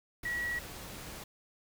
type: tone in noise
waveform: sine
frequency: 1924 Hz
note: B6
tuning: 46 cents flat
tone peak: -32 dBFS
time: 0.25-0.59 s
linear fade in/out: 5 ms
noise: pink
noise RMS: -45 dBFS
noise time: 0.23-1.24 s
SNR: +10 dB
effects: none